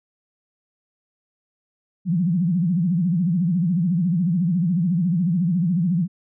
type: tone with vibrato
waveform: sine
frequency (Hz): 174.61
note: F3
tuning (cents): 0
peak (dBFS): -17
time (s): 2.05-6.08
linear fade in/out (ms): 50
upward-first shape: sine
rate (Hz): 14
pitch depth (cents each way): 170
effects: none